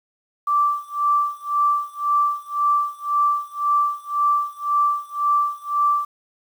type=tone with tremolo; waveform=sine; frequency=1169 Hz; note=D6; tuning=8 cents flat; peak=-14 dBFS; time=0.47-6.05 s; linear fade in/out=5 ms; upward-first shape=sine; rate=1.9 Hz; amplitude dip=95%; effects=8-bit